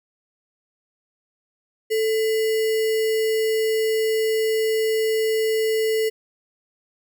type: tone with sample-and-hold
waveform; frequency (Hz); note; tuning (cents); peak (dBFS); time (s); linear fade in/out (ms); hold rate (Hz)
sine; 440; A4; 0; -18; 1.9-6.1; 20; 2450
effects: none